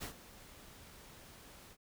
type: noise with ADSR envelope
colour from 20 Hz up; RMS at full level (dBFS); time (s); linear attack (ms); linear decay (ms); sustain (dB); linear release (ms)
pink; -41; 0-1.77; 28; 97; -15; 56
effects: none